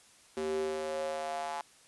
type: tone with high-pass filter sweep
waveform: square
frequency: 77.6 Hz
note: D#2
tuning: 4 cents flat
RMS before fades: -35 dBFS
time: 0.37-1.61 s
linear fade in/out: 0 ms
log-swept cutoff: 330 to 840 Hz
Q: 5.2
effects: white hiss -60 dBFS RMS until 1.87 s + resampled to 24000 Hz